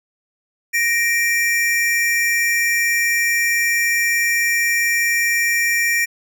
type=tone pair together; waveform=square; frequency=1864.7 / 2352 Hz; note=A#6 / D7; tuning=0 / +2 cents; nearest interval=major third; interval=402 cents; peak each=-19 dBFS; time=0.73-6.06 s; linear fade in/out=20 ms; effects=none